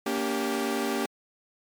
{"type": "chord", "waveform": "sawtooth", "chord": "G diminished", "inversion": "first", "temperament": "equal with one note detuned", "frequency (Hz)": [233.1, 284, 392], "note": ["Bb3", "Db4", "G4"], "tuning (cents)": [0, 42, 0], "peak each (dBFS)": [-27, -27, -26], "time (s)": [0.06, 1.06], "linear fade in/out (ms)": 5, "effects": ["MP3 96 kbps"]}